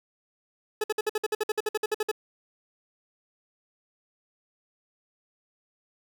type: tone bursts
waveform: 40% pulse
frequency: 428.7 Hz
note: A4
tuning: 45 cents flat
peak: -23 dBFS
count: 16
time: 0.81-2.115 s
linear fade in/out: 5 ms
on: 30 ms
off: 55 ms
effects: none